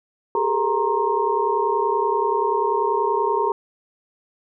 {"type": "tone cluster", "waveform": "sine", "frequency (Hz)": [390.8, 421.2, 461.2, 932, 1062], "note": ["G4", "G#4", "A#4", "A#5", "C6"], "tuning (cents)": [-5, 24, -19, -1, 25], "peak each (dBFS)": [-25, -24, -28, -21, -27], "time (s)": [0.35, 3.52], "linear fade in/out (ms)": 2, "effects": []}